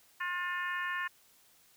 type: harmonic tone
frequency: 356.3 Hz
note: F4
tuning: 35 cents sharp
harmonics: 3 / 4 / 5 / 6 / 7 / 8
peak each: -38 / -41 / -35 / -48 / -46 / -49 dBFS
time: 0.2-1.08 s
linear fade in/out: 10 ms
effects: white hiss -64 dBFS RMS until 1.76 s